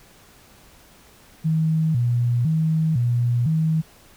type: tone with vibrato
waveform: sine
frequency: 138.59 Hz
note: C#3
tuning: in tune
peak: -17 dBFS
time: 1.44-3.82 s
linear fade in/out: 20 ms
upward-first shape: square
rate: 0.99 Hz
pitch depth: 240 cents each way
effects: pink hiss -51 dBFS RMS until 4.16 s